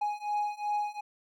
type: beating tone pair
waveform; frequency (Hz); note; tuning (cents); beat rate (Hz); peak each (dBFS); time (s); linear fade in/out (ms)
triangle; 830.6 / 833.3; G#5 / G#5; 0 / +6; 2.7; -31 / -30; 0.01-1.01; 10
effects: none